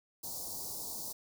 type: band-stop noise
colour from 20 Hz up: white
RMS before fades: -41 dBFS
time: 0.23-1.13 s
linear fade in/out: 10 ms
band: 1000 to 4300 Hz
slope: 48 dB/octave
effects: none